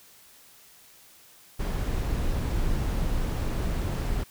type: noise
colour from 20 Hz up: brown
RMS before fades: -27 dBFS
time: 1.59-4.24 s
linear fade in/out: 10 ms
effects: white hiss -54 dBFS RMS until 4.3 s